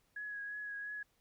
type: tone with vibrato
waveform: sine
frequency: 1670 Hz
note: G#6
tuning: 9 cents sharp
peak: -40 dBFS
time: 0.16-1.03 s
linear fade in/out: 5 ms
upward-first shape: triangle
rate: 2.9 Hz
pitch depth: 25 cents each way
effects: pink hiss -75 dBFS RMS until 1.2 s

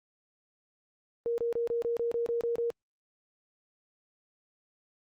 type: tone bursts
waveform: sine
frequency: 469.2 Hz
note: A#4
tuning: 11 cents sharp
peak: -27 dBFS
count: 10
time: 1.26-2.703 s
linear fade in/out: 0 ms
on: 120 ms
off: 27 ms
effects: Opus 32 kbps

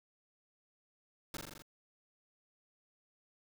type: noise with echo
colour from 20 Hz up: pink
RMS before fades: -42 dBFS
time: 1.34-1.37 s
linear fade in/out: 2 ms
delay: 42 ms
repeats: 6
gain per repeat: -2 dB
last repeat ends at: 1.622 s
effects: none

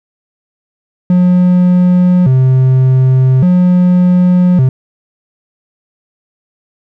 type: tone with vibrato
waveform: triangle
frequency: 153 Hz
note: D#3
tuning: 29 cents flat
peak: -3 dBFS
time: 1.1-4.69 s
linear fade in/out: 2 ms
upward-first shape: square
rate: 0.43 Hz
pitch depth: 280 cents each way
effects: none

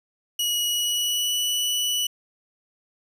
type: tone with pitch glide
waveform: sawtooth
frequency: 2910 to 2957 Hz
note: F#7 to F#7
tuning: -29 to -2 cents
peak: -19 dBFS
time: 0.39-2.07 s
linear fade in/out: 5 ms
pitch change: +27 cents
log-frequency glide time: 0.67-1.36 s
effects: none

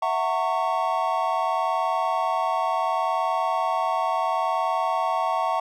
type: chord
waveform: triangle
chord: F# dominant seventh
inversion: third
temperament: equal with one note detuned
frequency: 659.3 / 740 / 910 / 1108.7 Hz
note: E5 / F#5 / A#5 / C#6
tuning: 0 / 0 / -42 / 0 cents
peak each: -26 / -25 / -25 / -25 dBFS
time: 0.02-5.6 s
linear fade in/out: 5 ms
effects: none

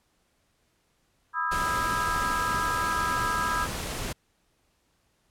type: chord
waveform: sine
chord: E major seventh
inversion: second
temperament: equal with one note detuned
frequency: 987.8 / 1244.5 / 1318.5 / 1628 Hz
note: B5 / D#6 / E6 / G#6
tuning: 0 / 0 / 0 / -35 cents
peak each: -31 dBFS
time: 1.33-3.68 s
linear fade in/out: 50 ms
type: noise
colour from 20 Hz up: pink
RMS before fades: -33 dBFS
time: 1.51-4.13 s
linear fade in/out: 10 ms
effects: pink hiss -70 dBFS RMS until 5.3 s + low-pass 12000 Hz 12 dB/octave

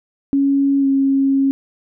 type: tone with pitch glide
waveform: sine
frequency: 277.2 to 272.4 Hz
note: C#4 to C#4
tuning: 0 to -30 cents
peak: -12 dBFS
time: 0.33-1.51 s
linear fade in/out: 0 ms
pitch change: -30 cents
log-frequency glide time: 0.8-0.86 s
effects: none

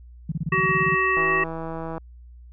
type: tone bursts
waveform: sine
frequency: 159.4 Hz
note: D#3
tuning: 42 cents sharp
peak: -22 dBFS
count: 12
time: 0.29-0.947 s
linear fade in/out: 5 ms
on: 30 ms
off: 27 ms
type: harmonic tone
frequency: 377.7 Hz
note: F#4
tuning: 36 cents sharp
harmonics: 1 / 3 / 5 / 7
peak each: -26 / -23 / -22 / -27 dBFS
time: 0.52-1.44 s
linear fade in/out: 5 ms
type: click train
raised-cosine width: 1 ms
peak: -19 dBFS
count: 133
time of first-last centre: 1.17-1.98 s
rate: 163 Hz
effects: added 60 Hz sine -42 dBFS peak until 2.52 s

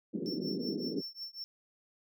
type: band-pass noise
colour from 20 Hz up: white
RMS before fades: -36 dBFS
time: 0.13-1.02 s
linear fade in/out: 20 ms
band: 170 to 420 Hz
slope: 48 dB/octave
type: tone with tremolo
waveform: triangle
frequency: 5410 Hz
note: E8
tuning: 44 cents sharp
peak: -36 dBFS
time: 0.26-1.44 s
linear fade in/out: 0 ms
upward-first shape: triangle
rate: 5.4 Hz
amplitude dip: 100%
effects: none

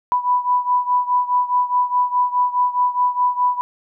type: beating tone pair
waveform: sine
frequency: 987.8 / 992.6 Hz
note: B5 / B5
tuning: 0 / +8 cents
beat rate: 4.8 Hz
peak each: -17 / -20 dBFS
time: 0.12-3.61 s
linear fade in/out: 0 ms
effects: none

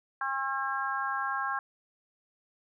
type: harmonic tone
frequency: 269.8 Hz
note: C#4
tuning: 47 cents flat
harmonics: 3 / 4 / 5 / 6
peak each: -36 / -33 / -36 / -34 dBFS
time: 0.21-1.59 s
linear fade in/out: 2 ms
effects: none

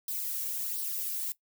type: noise with flanger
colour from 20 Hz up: violet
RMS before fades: -34 dBFS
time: 0.08-1.32 s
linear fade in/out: 2 ms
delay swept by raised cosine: 0.21 to 1.81 ms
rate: 1.4 Hz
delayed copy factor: +0.6
effects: noise-tail reverb RT60 0.1 s tail -18 dB re dry

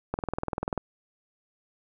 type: click train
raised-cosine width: 1 ms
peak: -14 dBFS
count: 14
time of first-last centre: 0.14-0.777 s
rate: 20.4 Hz
effects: none

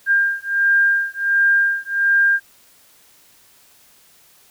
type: beating tone pair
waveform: sine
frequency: 1600 / 1601.4 Hz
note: G6 / G6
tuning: +35 / +37 cents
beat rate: 1.4 Hz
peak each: -17 dBFS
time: 0.06-2.4 s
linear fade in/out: 50 ms
effects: white hiss -52 dBFS RMS until 4.5 s

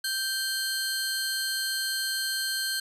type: tone pair together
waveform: sawtooth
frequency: 1563 / 4236 Hz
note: G6 / C8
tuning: -6 / +21 cents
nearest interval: octave + perfect fourth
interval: 1727 cents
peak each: -27 dBFS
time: 0.04-2.8 s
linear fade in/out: 5 ms
effects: resampled to 32000 Hz

